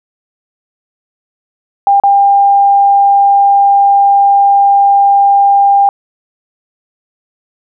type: tone with dropouts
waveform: sine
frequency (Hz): 799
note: G5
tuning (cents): +33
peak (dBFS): -4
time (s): 1.87-5.89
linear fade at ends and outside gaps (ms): 1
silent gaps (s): 2-2.036
effects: none